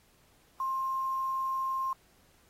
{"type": "tone with quantisation", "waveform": "sine", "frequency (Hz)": 1059, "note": "C6", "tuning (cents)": 21, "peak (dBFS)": -29, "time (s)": [0.6, 1.93], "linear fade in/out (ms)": 2, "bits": 9, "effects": ["pink hiss -65 dBFS RMS until 2.49 s", "AAC 48 kbps"]}